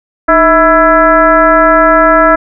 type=tone with frequency modulation; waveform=sine; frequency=989 Hz; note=B5; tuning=2 cents sharp; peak=-3 dBFS; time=0.28-2.36 s; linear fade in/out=10 ms; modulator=341 Hz; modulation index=1.9; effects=none